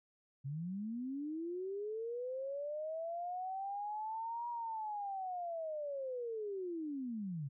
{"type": "linear two-way sweep", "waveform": "sine", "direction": "up then down", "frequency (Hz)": [130.81, 958, 130.81], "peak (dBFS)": -38, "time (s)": [0.44, 7.49], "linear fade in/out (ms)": 20, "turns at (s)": 4.49, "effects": []}